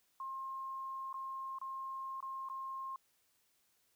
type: tone with dropouts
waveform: sine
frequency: 1066 Hz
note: C6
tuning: 32 cents sharp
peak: -40 dBFS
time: 0.2-2.96 s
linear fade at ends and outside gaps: 2 ms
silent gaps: 1.129-1.141 / 1.586-1.614 / 2.205-2.226 / 2.488-2.498 s
effects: white hiss -75 dBFS RMS until 3.95 s